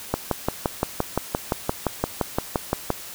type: click train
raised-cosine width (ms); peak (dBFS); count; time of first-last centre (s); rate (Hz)
1; -6; 17; 0.14-2.903; 5.79
effects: white hiss -38 dBFS RMS until 3.14 s